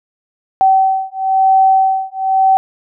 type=beating tone pair; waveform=sine; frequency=766 / 767 Hz; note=G5 / G5; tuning=-40 / -38 cents; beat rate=1 Hz; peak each=-12 dBFS; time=0.61-2.57 s; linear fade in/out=0 ms; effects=none